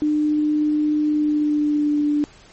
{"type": "tone with pitch glide", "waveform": "sine", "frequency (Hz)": [301.2, 294.8], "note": ["D4", "D4"], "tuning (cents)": [44, 7], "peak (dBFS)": -16, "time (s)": [0.02, 2.24], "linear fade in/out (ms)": 0, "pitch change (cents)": -37, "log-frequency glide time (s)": [1.06, 2.01], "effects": ["pink hiss -48 dBFS RMS until 2.52 s", "MP3 32 kbps"]}